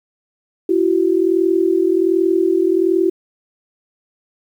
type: tone pair together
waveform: sine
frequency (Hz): 336.9 / 378.2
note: E4 / F#4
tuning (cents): +38 / +38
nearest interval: major second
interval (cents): 200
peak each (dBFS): -15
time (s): 0.69-3.1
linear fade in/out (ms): 5
effects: 8-bit